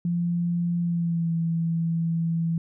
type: tone with pitch glide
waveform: sine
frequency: 172.6 to 165.76 Hz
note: F3 to E3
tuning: -20 to +10 cents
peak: -22 dBFS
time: 0.05-2.58 s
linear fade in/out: 2 ms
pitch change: -70 cents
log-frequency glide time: 0.81-1.32 s
effects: none